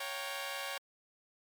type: chord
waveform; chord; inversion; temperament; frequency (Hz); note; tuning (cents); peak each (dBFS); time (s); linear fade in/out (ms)
10% pulse; G half-diminished seventh; second; equal with one note detuned; 554.4 / 711.1 / 784 / 932.3; Db5 / F5 / G5 / Bb5; 0 / +31 / 0 / 0; -32 / -38 / -35 / -38; 0-0.78; 5
effects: MP3 96 kbps

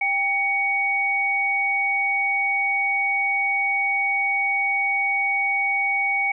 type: tone pair together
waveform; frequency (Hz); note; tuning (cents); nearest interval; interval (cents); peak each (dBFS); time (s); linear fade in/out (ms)
sine; 792 / 2240; G5 / C#7; +18 / +18; octave + tritone; 1800; -26 / -20; 0.01-6.32; 5
effects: none

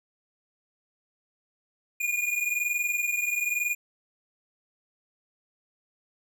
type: tone pair together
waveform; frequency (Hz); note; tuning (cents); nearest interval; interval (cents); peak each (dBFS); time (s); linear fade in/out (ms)
square; 2431 / 2452; D#7 / D#7; -41 / -26; unison; 15; -28 / -31; 2-3.75; 10
effects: none

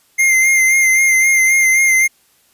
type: tone with vibrato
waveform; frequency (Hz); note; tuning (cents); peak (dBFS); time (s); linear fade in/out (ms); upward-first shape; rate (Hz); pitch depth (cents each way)
square; 2100; C7; +6; -10; 0.18-2.08; 20; sine; 3.8; 31
effects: white hiss -55 dBFS RMS until 2.53 s + resampled to 32000 Hz

